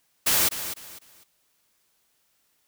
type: noise with echo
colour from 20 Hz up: white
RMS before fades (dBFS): -21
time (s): 0.26-0.49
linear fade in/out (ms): 10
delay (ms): 250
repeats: 3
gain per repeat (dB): -11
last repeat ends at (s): 1.24
effects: white hiss -69 dBFS RMS until 2.67 s